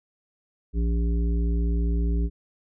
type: harmonic tone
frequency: 57.5 Hz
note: A#1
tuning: 23 cents flat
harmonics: 1 / 3 / 5 / 7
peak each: -21 / -31 / -35 / -38 dBFS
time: 0.73-2.3 s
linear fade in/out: 50 ms
effects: none